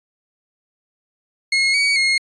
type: tone with pitch steps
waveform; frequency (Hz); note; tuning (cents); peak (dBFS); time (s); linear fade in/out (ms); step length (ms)
30% pulse; 2161 / 2255 / 2150; C#7 / C#7 / C7; -45 / +29 / +47; -12; 1.52-2.18; 5; 220
effects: resampled to 22050 Hz